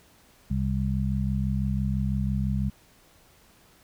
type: harmonic tone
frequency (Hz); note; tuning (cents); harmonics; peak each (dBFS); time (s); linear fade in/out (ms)
66; C2; +16; 1 / 2 / 3; -28 / -28 / -28; 0.5-2.7; 10
effects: pink hiss -58 dBFS RMS until 3.83 s